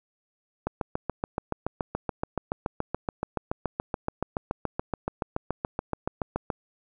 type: click train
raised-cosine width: 1 ms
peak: -13 dBFS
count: 42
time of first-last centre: 0.67-6.502 s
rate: 7.03 Hz
effects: none